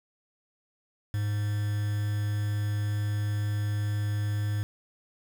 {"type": "tone with quantisation", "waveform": "triangle", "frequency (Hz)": 103.83, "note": "G#2", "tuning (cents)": 0, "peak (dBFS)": -24, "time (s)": [1.14, 4.63], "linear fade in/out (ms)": 0, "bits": 7, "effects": []}